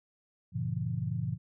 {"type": "chord", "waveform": "sine", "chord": "G diminished seventh", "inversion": "none", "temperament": "just", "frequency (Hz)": [98, 117.6, 141.12, 169.34], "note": ["G2", "Bb2", "Db3", "Fb3"], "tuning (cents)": [0, 16, 31, 47], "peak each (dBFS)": [-38, -34, -36, -36], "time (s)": [0.52, 1.38], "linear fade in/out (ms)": 50, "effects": []}